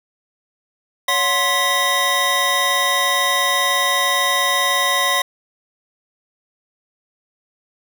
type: tone cluster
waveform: square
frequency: 563 / 730 / 1052 / 1971 / 3739 Hz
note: C#5 / F#5 / C6 / B6 / A#7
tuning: +27 / -24 / +9 / -4 / +4 cents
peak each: -27 / -27 / -21 / -21 / -22 dBFS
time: 1.08-5.22 s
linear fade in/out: 5 ms
effects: none